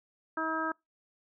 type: harmonic tone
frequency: 320 Hz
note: D#4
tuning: 49 cents sharp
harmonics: 1 / 2 / 3 / 4 / 5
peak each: -36 / -39 / -37 / -34 / -36 dBFS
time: 0.37-0.72 s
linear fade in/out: 5 ms
effects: noise-tail reverb RT60 0.2 s tail -26 dB re dry